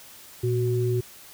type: tone pair together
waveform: sine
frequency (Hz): 117.49 / 370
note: A#2 / F#4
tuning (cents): +14 / 0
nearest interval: octave + minor sixth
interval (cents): 1986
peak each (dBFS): -23 / -25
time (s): 0.43-1.01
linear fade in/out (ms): 10
effects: white hiss -47 dBFS RMS until 1.33 s